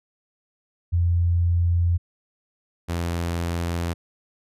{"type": "tone pair in turn", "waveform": ["sine", "sawtooth"], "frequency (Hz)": [86.3, 85.31], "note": ["F2", "F2"], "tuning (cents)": [-20, -40], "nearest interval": "unison", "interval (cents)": 20, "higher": "first", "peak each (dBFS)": [-17, -20], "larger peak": "first", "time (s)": [[0.92, 1.98], [2.88, 3.94]], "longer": "neither", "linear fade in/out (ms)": 20, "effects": ["resampled to 32000 Hz"]}